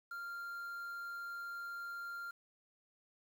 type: tone with quantisation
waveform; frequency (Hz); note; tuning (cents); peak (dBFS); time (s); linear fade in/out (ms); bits
triangle; 1392; F6; -6; -40; 0.11-2.31; 5; 10
effects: none